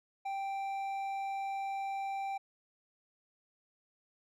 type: tone with hard clipping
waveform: sine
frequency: 784 Hz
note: G5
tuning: in tune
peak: -36 dBFS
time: 0.25-2.38 s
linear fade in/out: 10 ms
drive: 6 dB
effects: none